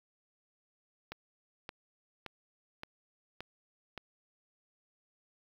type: click train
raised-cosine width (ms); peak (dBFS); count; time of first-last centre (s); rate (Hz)
0.3; -25; 6; 1.12-3.977; 1.75
effects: 9-bit